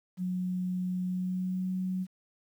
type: tone with pitch glide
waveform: sine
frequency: 182.4 to 185.7 Hz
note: F#3 to F#3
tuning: -24 to +7 cents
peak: -29 dBFS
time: 0.17-2.07 s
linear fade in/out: 50 ms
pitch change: +31 cents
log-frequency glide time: 1.04-1.72 s
effects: 10-bit